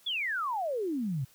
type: exponential sweep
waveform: sine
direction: down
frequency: 3531 to 123 Hz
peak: -29 dBFS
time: 0.06-1.25 s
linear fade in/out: 10 ms
effects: white hiss -61 dBFS RMS until 1.34 s